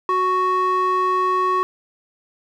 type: tone with band-pass filter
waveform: square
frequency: 370 Hz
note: F#4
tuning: in tune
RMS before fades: -19 dBFS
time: 0.09-1.63 s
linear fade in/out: 0 ms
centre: 940 Hz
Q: 8.3
effects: none